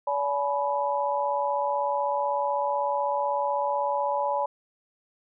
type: tone cluster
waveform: sine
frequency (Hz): 572 / 850 / 986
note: D5 / G#5 / B5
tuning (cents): -46 / +40 / -3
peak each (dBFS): -28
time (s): 0.07-4.46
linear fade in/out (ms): 5
effects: none